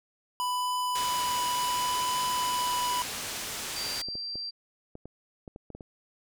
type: tone with vibrato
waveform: square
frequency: 992 Hz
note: B5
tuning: 7 cents sharp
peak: -28 dBFS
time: 0.4-3.02 s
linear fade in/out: 0 ms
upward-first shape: triangle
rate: 0.7 Hz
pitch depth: 10 cents each way
type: low-pass noise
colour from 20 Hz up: white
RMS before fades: -36 dBFS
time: 0.95-4.02 s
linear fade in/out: 5 ms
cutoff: 8200 Hz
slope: 12 dB/octave
type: tone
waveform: sine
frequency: 4708 Hz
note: D8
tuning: 3 cents sharp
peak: -33 dBFS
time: 3.75-4.51 s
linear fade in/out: 20 ms
type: clicks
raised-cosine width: 2 ms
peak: -29 dBFS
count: 10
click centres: 4.086 / 4.154 / 4.356 / 4.954 / 5.056 / 5.478 / 5.561 / 5.703 / 5.75 / 5.808 s
effects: none